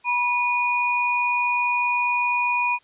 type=tone pair together; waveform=sine; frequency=972.4 / 2458 Hz; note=B5 / D#7; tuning=-27 / -22 cents; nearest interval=octave + major third; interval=1605 cents; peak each=-22 dBFS; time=0.04-2.79 s; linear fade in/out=50 ms; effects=white hiss -59 dBFS RMS until 2.83 s + resampled to 8000 Hz